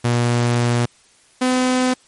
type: tone pair in turn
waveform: sawtooth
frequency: 120 / 254.3 Hz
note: B2 / C4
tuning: -49 / -49 cents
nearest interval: octave + minor second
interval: 1300 cents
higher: second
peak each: -11 dBFS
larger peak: neither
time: 0.04-0.86 / 1.41-1.94 s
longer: first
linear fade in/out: 10 ms
effects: white hiss -53 dBFS RMS until 2.07 s + MP3 48 kbps